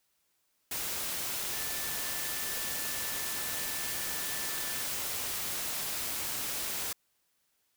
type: tone in noise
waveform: sine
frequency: 1760 Hz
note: A6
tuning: in tune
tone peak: -45 dBFS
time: 1.53-4.82 s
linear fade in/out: 5 ms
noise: white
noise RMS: -35 dBFS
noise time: 0.71-6.93 s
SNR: -13 dB
effects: white hiss -75 dBFS RMS until 7.76 s

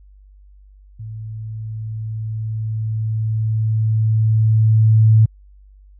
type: tone with level ramp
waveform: sine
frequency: 110 Hz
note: A2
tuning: in tune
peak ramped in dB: -28 to -7 dBFS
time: 0.99-5.26 s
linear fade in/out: 10 ms
effects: added 49 Hz sine -43 dBFS peak until 5.99 s

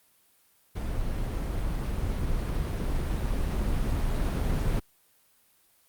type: noise with level ramp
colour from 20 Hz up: brown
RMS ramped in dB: -31 to -25 dBFS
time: 0.75-4.8 s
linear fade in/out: 10 ms
effects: white hiss -64 dBFS RMS until 5.88 s + Opus 32 kbps

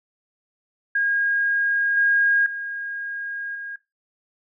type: tone with level steps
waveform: sine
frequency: 1629 Hz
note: G#6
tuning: 34 cents flat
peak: -18 / -15 / -27 / -30 dBFS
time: 0.95-3.76 s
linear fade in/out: 5 ms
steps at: 1.97 / 2.46 / 3.55 s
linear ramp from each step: 2 ms
effects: noise-tail reverb RT60 0.2 s tail -17 dB re dry

